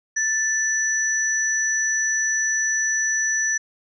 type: tone pair together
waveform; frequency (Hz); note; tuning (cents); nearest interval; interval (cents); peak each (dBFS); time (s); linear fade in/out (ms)
sine; 1760 / 5920; A6 / F#8; 0 / 0; octave + major sixth; 2100; -22; 0.16-3.58; 10
effects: none